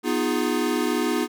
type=chord; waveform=square; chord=F half-diminished seventh; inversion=second; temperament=equal with one note detuned; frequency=246.9 / 311.1 / 353.5 / 415.3 Hz; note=Cb4 / Eb4 / F4 / Ab4; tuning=0 / 0 / +21 / 0 cents; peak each=-27 / -27 / -28 / -29 dBFS; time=0.03-1.28 s; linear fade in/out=50 ms; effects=none